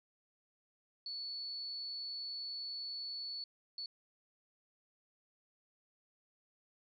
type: tone bursts at uneven times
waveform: sine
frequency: 4435 Hz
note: C#8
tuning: in tune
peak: -40 dBFS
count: 2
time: 1.06-3.44 / 3.78-3.86 s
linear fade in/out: 2 ms
effects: none